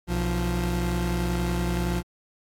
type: tone pair together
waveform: 30% pulse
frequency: 61.73 / 174.61 Hz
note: B1 / F3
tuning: 0 / 0 cents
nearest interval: octave + tritone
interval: 1800 cents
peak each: -24 dBFS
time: 0.07-2.03 s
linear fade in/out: 50 ms
effects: AAC 64 kbps